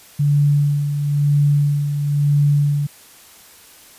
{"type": "tone with tremolo", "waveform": "sine", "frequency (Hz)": 144.8, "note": "D3", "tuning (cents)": -24, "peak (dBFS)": -11, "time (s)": [0.19, 2.87], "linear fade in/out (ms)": 10, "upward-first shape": "sine", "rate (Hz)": 1, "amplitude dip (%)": 55, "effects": ["white hiss -45 dBFS RMS until 3.98 s", "resampled to 32000 Hz"]}